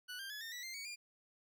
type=tone with pitch steps; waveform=20% pulse; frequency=1480 / 1586.2 / 1700.1 / 1822.1 / 1952.9 / 2093 / 2243 / 2404 Hz; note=F#6 / G6 / G#6 / A#6 / B6 / C7 / C#7 / D7; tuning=0 / +20 / +40 / -40 / -20 / 0 / +20 / +40 cents; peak=-39 dBFS; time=0.08-0.96 s; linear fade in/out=20 ms; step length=110 ms; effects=none